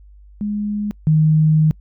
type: tone pair in turn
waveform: sine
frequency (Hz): 207.7 / 155.53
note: G#3 / D#3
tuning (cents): 0 / 0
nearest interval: perfect fourth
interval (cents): 500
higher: first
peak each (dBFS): -19 / -10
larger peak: second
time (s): 0.41-0.91 / 1.07-1.71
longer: second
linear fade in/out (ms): 0
effects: noise-tail reverb RT60 0.1 s tail -26 dB re dry + added 50 Hz sine -41 dBFS peak until 1.8 s